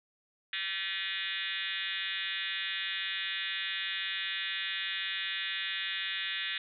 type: tone with frequency modulation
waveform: sine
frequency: 2677 Hz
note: E7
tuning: 26 cents sharp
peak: -32 dBFS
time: 0.53-6.58 s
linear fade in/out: 2 ms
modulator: 189 Hz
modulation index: 5.7
effects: none